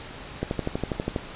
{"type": "click train", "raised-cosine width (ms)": 2, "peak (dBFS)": -12, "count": 10, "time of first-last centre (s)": [0.43, 1.162], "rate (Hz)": 12.3, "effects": ["pink hiss -40 dBFS RMS until 1.35 s", "resampled to 8000 Hz"]}